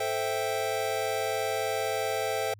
square chord, A minor seventh, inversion none, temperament equal, 440 / 523.3 / 659.3 / 784 Hz, A4 / C5 / E5 / G5, 0 / 0 / 0 / 0 cents, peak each -34 dBFS, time 0-2.54 s, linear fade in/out 5 ms, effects added 103 Hz sine -49 dBFS peak until 2.59 s

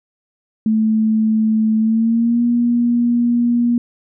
sine tone with pitch glide, 218.9 to 238.7 Hz, A3 to A#3, -9 to +41 cents, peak -12 dBFS, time 0.66-3.78 s, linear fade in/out 2 ms, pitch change +150 cents, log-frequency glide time 1.78-2.43 s, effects none

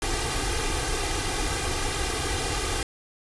pink noise with comb filter, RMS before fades -27 dBFS, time 0.02-2.83 s, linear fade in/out 2 ms, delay 2.5 ms, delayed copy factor +0.8, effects resampled to 24000 Hz

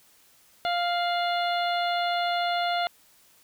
harmonic tone with a mistuned harmonic, 698.5 Hz, F5, in tune, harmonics 1 / 2 / 3 / 4 / 5 / 6, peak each -25 / -32 / -36 / -37 / -35 / -38 dBFS, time 0.65-2.87 s, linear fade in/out 0 ms, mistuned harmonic 4, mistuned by +51 cents, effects white hiss -59 dBFS RMS until 3.43 s

